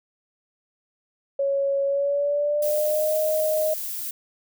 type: tone with pitch glide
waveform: sine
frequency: 554.4 to 622.3 Hz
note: C#5 to D#5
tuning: 0 to 0 cents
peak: -20 dBFS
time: 1.39-3.74 s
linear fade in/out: 5 ms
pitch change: +200 cents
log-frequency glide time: 1.85-3.14 s
type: noise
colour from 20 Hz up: violet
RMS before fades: -31 dBFS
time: 2.62-4.11 s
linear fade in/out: 5 ms
effects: none